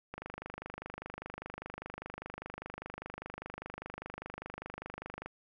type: click train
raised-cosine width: 0.5 ms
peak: -26 dBFS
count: 129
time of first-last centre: 0.14-5.26 s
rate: 25 Hz
effects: none